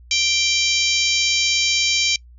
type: harmonic tone with a mistuned harmonic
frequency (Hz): 784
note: G5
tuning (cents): 0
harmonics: 3 / 4 / 5 / 6 / 7 / 8 / 9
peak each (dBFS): -22 / -23 / -24 / -25 / -25 / -26 / -27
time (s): 0.11-2.16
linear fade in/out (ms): 2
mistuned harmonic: 9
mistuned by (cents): -40
effects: noise-tail reverb RT60 0.1 s tail -24 dB re dry + added 60 Hz sine -42 dBFS peak until 2.38 s